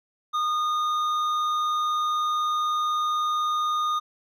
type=tone with hard clipping; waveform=sine; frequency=1226 Hz; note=D#6; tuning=26 cents flat; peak=-24 dBFS; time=0.33-4 s; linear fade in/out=20 ms; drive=7 dB; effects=none